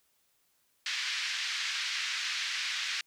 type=band-pass noise; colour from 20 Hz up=pink; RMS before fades=-34 dBFS; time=0.86-3.01 s; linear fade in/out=2 ms; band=1700 to 5500 Hz; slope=24 dB/octave; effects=white hiss -72 dBFS RMS until 3.06 s